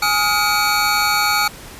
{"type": "tone cluster", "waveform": "square", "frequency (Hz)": [833, 1259, 1417, 2277, 4429], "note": ["G#5", "D#6", "F6", "C#7", "C#8"], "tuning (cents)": [5, 20, 25, 46, -2], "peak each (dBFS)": -22, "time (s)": [0.02, 1.48], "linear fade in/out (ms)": 5, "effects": ["pink hiss -37 dBFS RMS until 1.79 s", "resampled to 32000 Hz"]}